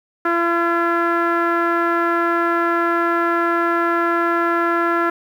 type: tone with low-pass filter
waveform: sawtooth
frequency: 339.8 Hz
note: F4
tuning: 47 cents flat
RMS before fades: -18 dBFS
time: 0.25-5.1 s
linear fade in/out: 5 ms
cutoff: 1500 Hz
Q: 6.1
effects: 8-bit